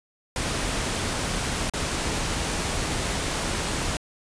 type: noise with dropouts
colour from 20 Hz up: pink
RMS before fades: -27 dBFS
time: 0.36-3.97 s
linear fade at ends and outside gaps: 2 ms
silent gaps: 1.698-1.736 s
effects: resampled to 22050 Hz